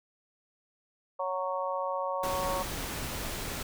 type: harmonic tone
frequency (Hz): 185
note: F#3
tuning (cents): 0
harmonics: 3 / 4 / 5 / 6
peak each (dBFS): -33 / -39 / -35 / -35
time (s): 1.19-2.63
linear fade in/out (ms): 10
type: noise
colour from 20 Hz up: pink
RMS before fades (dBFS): -36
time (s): 2.23-3.63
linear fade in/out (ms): 5
effects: none